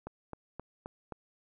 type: click train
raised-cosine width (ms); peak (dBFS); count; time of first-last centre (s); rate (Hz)
1; -26; 5; 0.07-1.123; 3.8
effects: none